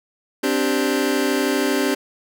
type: chord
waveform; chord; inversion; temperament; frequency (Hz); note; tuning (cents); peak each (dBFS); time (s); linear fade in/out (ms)
sawtooth; C suspended second; none; just; 261.6 / 294.3 / 392.4; C4 / D4 / G4; 0 / +4 / +2; -18; 0.43-1.95; 10
effects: none